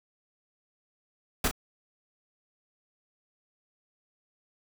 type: noise with echo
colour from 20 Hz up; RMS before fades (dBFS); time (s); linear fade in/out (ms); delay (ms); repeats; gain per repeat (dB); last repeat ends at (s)
pink; -25; 1.44-1.48; 5; 33; 1; -8; 1.513
effects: none